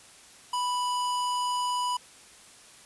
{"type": "tone", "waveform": "square", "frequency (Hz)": 987.8, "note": "B5", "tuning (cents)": 0, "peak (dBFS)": -27, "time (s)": [0.53, 1.97], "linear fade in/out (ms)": 5, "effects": ["white hiss -52 dBFS RMS until 2.85 s", "resampled to 24000 Hz"]}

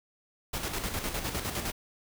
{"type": "noise with tremolo", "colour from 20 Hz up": "pink", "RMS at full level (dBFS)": -32, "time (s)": [0.53, 1.72], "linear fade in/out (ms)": 10, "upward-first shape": "square", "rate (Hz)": 9.8, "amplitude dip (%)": 50, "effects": []}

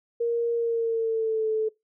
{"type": "tone with pitch glide", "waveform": "sine", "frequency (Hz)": [468.3, 436.9], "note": ["A#4", "A4"], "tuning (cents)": [8, -12], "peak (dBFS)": -22, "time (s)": [0.2, 1.69], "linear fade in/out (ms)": 10, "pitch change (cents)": -120, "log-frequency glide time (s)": [0.54, 1.49], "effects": ["noise-tail reverb RT60 0.2 s tail -23 dB re dry"]}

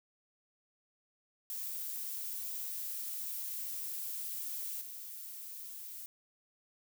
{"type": "noise with level steps", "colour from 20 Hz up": "violet", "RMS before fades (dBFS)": [-40, -46], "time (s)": [1.5, 6.06], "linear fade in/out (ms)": 0, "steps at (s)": 4.81, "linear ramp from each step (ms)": 5, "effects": []}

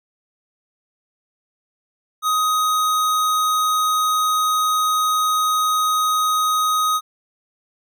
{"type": "tone", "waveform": "square", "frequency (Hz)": 1254, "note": "D#6", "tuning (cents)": 13, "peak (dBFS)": -17, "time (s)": [2.22, 7.01], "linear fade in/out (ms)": 50, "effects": []}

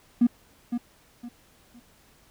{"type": "tone with echo", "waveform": "triangle", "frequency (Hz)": 239.7, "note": "A#3", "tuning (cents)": 48, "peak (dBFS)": -11, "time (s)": [0.21, 0.27], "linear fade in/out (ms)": 10, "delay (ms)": 510, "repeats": 3, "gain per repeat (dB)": -11, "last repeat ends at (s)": 1.8, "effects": ["tanh soft clip ceiling -13 dBFS", "pink hiss -59 dBFS RMS until 2.3 s"]}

